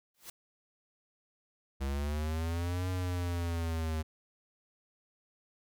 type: noise with exponential growth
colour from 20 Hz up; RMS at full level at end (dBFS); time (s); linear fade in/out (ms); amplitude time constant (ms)
white; -41; 0.14-0.3; 5; 33
type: linear two-way sweep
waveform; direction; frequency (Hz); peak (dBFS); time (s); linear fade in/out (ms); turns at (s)
square; up then down; 66.8 to 92.4 to 78.1; -32; 1.8-4.03; 20; 2.89
effects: none